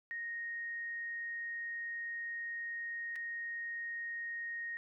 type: tone with dropouts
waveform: sine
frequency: 1864.7 Hz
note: A#6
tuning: in tune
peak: -38 dBFS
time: 0.11-4.77 s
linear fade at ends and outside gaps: 0 ms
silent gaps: 3.157-3.161 s
effects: none